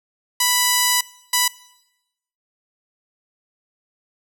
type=tone bursts at uneven times; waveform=5% pulse; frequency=987.8 Hz; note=B5; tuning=in tune; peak=-3 dBFS; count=2; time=0.4-1.01 / 1.33-1.48 s; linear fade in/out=5 ms; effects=noise-tail reverb RT60 0.9 s tail -21 dB re dry